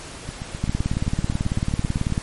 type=two click trains; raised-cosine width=5 ms; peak=-9 / -17 dBFS; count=29 / 15; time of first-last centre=0.64-2.178 / 0.29-2.101 s; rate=18.2 / 7.73 Hz; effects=pink hiss -37 dBFS RMS until 2.22 s + MP3 48 kbps